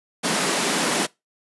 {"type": "high-pass noise", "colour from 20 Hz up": "pink", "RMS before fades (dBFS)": -22, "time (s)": [0.23, 1.07], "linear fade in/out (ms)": 20, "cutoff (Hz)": 170, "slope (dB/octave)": 48, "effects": ["noise-tail reverb RT60 0.2 s tail -22 dB re dry", "resampled to 24000 Hz"]}